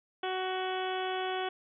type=harmonic tone; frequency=373.2 Hz; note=F#4; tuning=15 cents sharp; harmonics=1 / 2 / 3 / 4 / 5 / 6 / 7 / 8 / 9; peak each=-35 / -35 / -42 / -41 / -46 / -47 / -48 / -44 / -44 dBFS; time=0.23-1.49 s; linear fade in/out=5 ms; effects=none